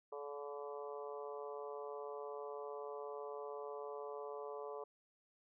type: harmonic tone with a mistuned harmonic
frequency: 144 Hz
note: D3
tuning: 34 cents flat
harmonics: 3 / 4 / 5 / 6 / 7 / 8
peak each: -46 / -50 / -54 / -56 / -53 / -55 dBFS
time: 0.12-4.84 s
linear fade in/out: 5 ms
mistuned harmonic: 5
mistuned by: -15 cents
effects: none